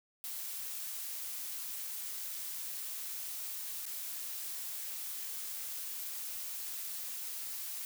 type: noise with dropouts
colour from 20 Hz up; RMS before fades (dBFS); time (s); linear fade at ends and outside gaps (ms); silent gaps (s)
blue; -41; 0.24-7.85; 0; 3.855-3.864
effects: none